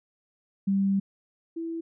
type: tone pair in turn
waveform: sine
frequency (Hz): 196 / 330.4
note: G3 / E4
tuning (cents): 0 / +4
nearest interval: major sixth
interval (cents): 904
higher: second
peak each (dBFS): -21 / -30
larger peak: first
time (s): 0.67-1 / 1.56-1.81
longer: first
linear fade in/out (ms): 10
effects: none